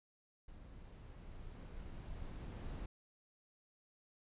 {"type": "noise with level ramp", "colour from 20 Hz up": "brown", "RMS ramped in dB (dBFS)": [-55, -44], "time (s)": [0.48, 2.86], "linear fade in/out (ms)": 5, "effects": ["resampled to 8000 Hz"]}